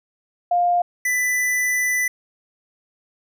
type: tone pair in turn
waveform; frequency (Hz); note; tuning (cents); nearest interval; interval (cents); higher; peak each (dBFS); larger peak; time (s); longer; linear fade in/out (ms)
sine / square; 704 / 1991.2; F5 / B6; +14 / +14; octave + tritone; 1800; second; -15 / -19; first; 0.51-0.82 / 1.05-2.08; second; 5
effects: none